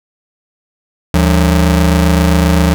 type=ring-modulated tone; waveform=35% pulse; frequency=123.47 Hz; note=B2; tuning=in tune; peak=-3 dBFS; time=1.14-2.74 s; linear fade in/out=0 ms; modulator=47.9 Hz; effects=none